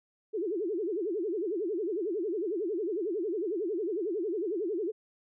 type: tone with vibrato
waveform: sine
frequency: 381.8 Hz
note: G4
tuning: 46 cents flat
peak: -29 dBFS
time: 0.33-4.92 s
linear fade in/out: 20 ms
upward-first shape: sine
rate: 11 Hz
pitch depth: 270 cents each way
effects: none